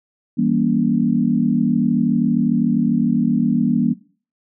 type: chord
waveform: sine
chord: E diminished seventh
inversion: none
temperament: just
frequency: 164.81 / 197.78 / 237.3 / 284.8 Hz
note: E3 / G3 / Bb3 / Db4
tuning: 0 / +16 / +31 / +47 cents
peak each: -23 / -21 / -17 / -22 dBFS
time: 0.37-3.94 s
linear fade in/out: 20 ms
effects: noise-tail reverb RT60 0.4 s tail -18 dB re dry